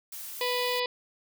blue noise, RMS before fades -40 dBFS, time 0.12-0.8 s, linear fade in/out 5 ms
harmonic tone, 493.9 Hz, B4, in tune, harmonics 1 / 2 / 4 / 5 / 6 / 7 / 8 / 9 / 10, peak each -30 / -33 / -36 / -37 / -38 / -38 / -39 / -40 / -40 dBFS, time 0.41-0.86 s, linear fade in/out 2 ms
effects none

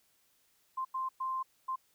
sine tone bursts at uneven times, 1046.5 Hz, C6, in tune, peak -32 dBFS, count 4, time 0.77-0.85 / 0.94-1.09 / 1.2-1.43 / 1.68-1.76 s, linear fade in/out 10 ms, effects white hiss -71 dBFS RMS until 1.94 s

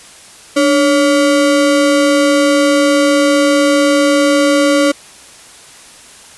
square ring-modulated tone, 426.1 Hz, G#4, 44 cents sharp, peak -6 dBFS, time 0.56-4.92 s, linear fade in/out 10 ms, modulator 132 Hz, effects white hiss -38 dBFS RMS until 6.37 s + resampled to 24000 Hz

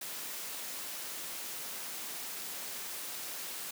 white high-pass noise, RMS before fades -41 dBFS, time 0.01-3.71 s, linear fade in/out 5 ms, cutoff 190 Hz, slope 12 dB/octave, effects none

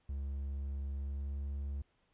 triangle tone with pitch glide, 69.3 to 70.11 Hz, C#2 to C#2, 0 to +20 cents, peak -34 dBFS, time 0.09-1.82 s, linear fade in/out 5 ms, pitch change +20 cents, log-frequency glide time 1.02-1.38 s, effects pink hiss -75 dBFS RMS until 2.13 s + resampled to 8000 Hz

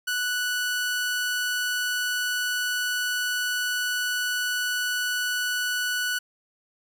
sawtooth tone, 1480 Hz, F#6, in tune, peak -21 dBFS, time 0.07-6.19 s, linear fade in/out 10 ms, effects none

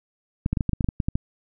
clicks, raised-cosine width 5 ms, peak -10 dBFS, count 12, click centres 0.461 / 0.53 / 0.572 / 0.608 / 0.693 / 0.733 / 0.808 / 0.844 / 0.888 / 1.002 / 1.085 / 1.155 s, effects none

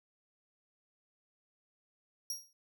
sawtooth tone with exponential decay, 5630 Hz, F8, 13 cents sharp, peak -30 dBFS, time 2.3-2.53 s, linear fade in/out 2 ms, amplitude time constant 48 ms, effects none

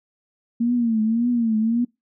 sine tone with vibrato, 230 Hz, A#3, 23 cents flat, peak -17 dBFS, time 0.6-1.85 s, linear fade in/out 10 ms, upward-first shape triangle, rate 1.8 Hz, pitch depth 120 cents each way, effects noise-tail reverb RT60 0.2 s tail -23 dB re dry

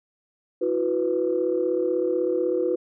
sine chord, E suspended second, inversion none, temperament equal with one note detuned, 329.6 / 365.7 / 493.9 Hz, E4 / F#4 / B4, 0 / -20 / 0 cents, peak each -27 / -24 / -24 dBFS, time 0.61-2.76 s, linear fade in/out 10 ms, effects tanh soft clip ceiling -12 dBFS

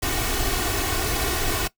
pink noise with comb filter, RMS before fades -24 dBFS, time 0.02-1.68 s, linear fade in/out 10 ms, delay 2.7 ms, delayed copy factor +0.75, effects noise-tail reverb RT60 0.1 s tail -19 dB re dry

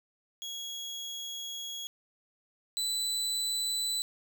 30% pulse tone pair in turn, 3322 / 3987 Hz, G#7 / B7, 0 / +16 cents, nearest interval minor third, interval 316 cents, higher second, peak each -34 / -27 dBFS, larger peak second, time 0.42-1.87 / 2.77-4.02 s, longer first, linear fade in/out 0 ms, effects 10-bit

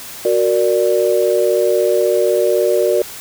sine chord, Gb augmented, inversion none, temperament equal, 370 / 466.2 / 587.3 Hz, Gb4 / Bb4 / D5, 0 / 0 / 0 cents, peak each -16 dBFS, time 0.25-3.02 s, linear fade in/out 2 ms, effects white hiss -32 dBFS RMS until 3.2 s

